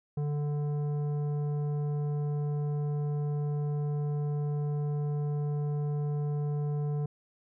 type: tone with tanh clipping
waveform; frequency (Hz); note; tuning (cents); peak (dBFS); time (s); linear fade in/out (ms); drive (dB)
sine; 146.83; D3; 0; -30; 0.17-7.06; 5; 11
effects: none